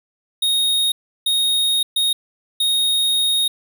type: tone bursts at uneven times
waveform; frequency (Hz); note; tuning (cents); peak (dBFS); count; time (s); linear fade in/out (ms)
square; 3729; A#7; 0; -16; 4; 0.42-0.92 / 1.26-1.83 / 1.96-2.13 / 2.6-3.48; 5
effects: none